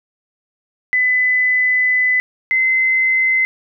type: tone pair in turn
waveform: sine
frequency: 2006 / 2056 Hz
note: B6 / C7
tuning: +26 / -31 cents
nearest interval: unison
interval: 43 cents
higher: second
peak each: -12 dBFS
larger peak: neither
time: 0.93-2.2 / 2.51-3.45 s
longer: first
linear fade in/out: 0 ms
effects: none